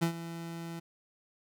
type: tone with ADSR envelope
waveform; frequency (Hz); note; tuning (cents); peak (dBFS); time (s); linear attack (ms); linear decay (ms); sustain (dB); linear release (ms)
30% pulse; 167.3; E3; +26; -22; 0.01-0.8; 18; 94; -14; 12
effects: none